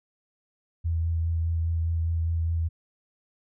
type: tone with vibrato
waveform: sine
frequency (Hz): 82.7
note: E2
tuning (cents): +6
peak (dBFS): -23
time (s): 0.84-2.69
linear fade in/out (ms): 20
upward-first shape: sine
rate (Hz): 4.9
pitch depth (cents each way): 16
effects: none